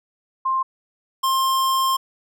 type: tone pair in turn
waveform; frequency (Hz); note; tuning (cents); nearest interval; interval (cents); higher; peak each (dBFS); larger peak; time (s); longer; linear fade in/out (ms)
sine / square; 1054 / 1059.2; C6 / C6; +12 / +21; unison; 9; second; -18; neither; 0.45-0.63 / 1.23-1.97; second; 10
effects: none